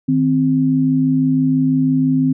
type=tone pair together; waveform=sine; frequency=155.55 / 261.6 Hz; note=D#3 / C4; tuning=0 / 0 cents; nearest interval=major sixth; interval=900 cents; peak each=-18 / -13 dBFS; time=0.08-2.33 s; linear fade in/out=10 ms; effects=none